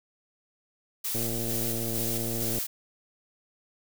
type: noise with tremolo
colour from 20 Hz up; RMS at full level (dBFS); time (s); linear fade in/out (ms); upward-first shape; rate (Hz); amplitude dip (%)
blue; -31; 1.04-2.67; 10; square; 2.2; 30
type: click train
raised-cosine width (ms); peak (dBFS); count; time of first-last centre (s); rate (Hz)
2; -22; 166; 1.15-2.585; 115
effects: none